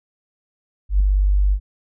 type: tone with ADSR envelope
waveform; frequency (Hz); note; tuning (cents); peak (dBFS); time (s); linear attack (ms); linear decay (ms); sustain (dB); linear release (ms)
sine; 49; G1; 0; -10; 0.89-1.6; 110; 4; -3; 73
effects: none